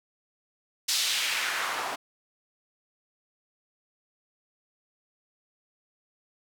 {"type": "noise with band-pass filter sweep", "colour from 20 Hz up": "white", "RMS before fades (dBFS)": -29, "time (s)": [0.88, 1.96], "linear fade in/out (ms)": 10, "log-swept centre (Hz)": [4900, 770], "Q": 1.3, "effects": []}